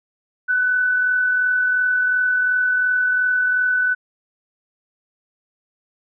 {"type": "tone with amplitude modulation", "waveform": "sine", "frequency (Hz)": 1497, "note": "F#6", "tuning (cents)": 20, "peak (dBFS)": -14, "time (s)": [0.48, 3.95], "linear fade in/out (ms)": 20, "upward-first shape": "sine", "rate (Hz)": 42.8, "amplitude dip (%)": 30, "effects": []}